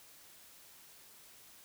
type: silence
effects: white hiss -58 dBFS RMS until 1.64 s